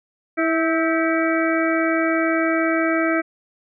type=harmonic tone with a mistuned harmonic; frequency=325.8 Hz; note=E4; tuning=20 cents flat; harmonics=1 / 2 / 4 / 5 / 6 / 7; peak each=-20 / -23 / -26 / -27 / -28 / -28 dBFS; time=0.37-3.22 s; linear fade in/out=20 ms; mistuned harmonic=5; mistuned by=-59 cents; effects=none